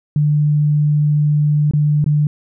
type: tone with dropouts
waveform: sine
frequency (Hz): 148.8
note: D3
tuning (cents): +23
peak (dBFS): -11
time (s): 0.16-2.27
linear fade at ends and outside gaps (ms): 2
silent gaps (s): 1.711-1.735 / 2.043-2.062
effects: none